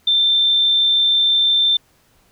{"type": "tone", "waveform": "sine", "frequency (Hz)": 3567, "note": "A7", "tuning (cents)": 23, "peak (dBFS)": -12, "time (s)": [0.07, 1.77], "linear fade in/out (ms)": 5, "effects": ["pink hiss -57 dBFS RMS until 2.31 s"]}